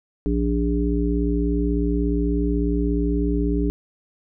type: harmonic tone with a mistuned harmonic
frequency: 58.27 Hz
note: A#1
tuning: in tune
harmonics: 1 / 3 / 5 / 7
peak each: -22 / -26 / -23 / -27 dBFS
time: 0.26-3.7 s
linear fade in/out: 0 ms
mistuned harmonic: 1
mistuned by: -37 cents
effects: none